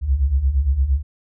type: beating tone pair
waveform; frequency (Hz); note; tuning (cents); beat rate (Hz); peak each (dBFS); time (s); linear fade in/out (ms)
sine; 62.1 / 70.8; B1 / C#2; +10 / +37; 8.7; -21 / -16; 0.01-1.03; 50
effects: none